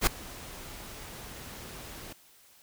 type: noise with ADSR envelope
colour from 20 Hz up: pink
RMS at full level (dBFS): -21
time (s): 0.01-2.13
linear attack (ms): 59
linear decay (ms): 5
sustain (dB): -23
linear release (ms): 5
effects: white hiss -59 dBFS RMS until 2.62 s